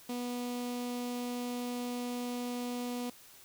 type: tone with notch filter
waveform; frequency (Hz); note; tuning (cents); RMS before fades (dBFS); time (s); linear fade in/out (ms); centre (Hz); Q
sawtooth; 244.4; B3; -18; -37; 0.09-3.1; 5; 1600; 1.3
effects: white hiss -56 dBFS RMS until 3.44 s